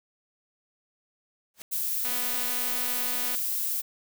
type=noise with exponential growth; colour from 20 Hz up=white; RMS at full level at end=-38 dBFS; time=1.54-1.62 s; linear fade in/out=1 ms; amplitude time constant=17 ms
type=noise; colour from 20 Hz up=violet; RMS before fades=-29 dBFS; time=1.71-3.82 s; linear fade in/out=20 ms
type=click train; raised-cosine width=0.2 ms; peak=-20 dBFS; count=322; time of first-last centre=2.05-3.35 s; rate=247 Hz
effects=none